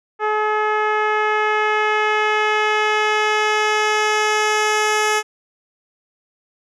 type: tone with low-pass filter sweep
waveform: 10% pulse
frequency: 426.6 Hz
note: G#4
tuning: 46 cents sharp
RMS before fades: -18 dBFS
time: 0.19-5.23 s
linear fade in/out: 50 ms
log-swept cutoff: 1300 to 8700 Hz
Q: 0.94
effects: none